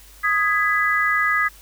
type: chord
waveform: sine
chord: G# minor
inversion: second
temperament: just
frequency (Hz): 1245.9 / 1661.2 / 1993.5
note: D#6 / G#6 / B6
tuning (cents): +2 / 0 / +16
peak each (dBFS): -21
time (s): 0.23-1.49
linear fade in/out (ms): 20
effects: added 50 Hz sine -47 dBFS peak until 1.61 s + white hiss -48 dBFS RMS until 1.61 s